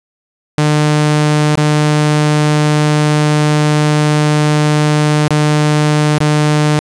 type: tone with dropouts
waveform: sawtooth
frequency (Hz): 150.5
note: D3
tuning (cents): +43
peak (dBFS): -5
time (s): 0.58-6.79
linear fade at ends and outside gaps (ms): 0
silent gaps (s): 1.554-1.575 / 5.28-5.307 / 6.183-6.205
effects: resampled to 22050 Hz